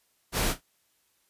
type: noise with echo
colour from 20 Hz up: pink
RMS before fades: -27 dBFS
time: 0.32-0.55 s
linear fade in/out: 50 ms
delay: 33 ms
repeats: 2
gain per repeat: -13 dB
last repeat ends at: 0.616 s
effects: white hiss -70 dBFS RMS until 1.29 s + resampled to 32000 Hz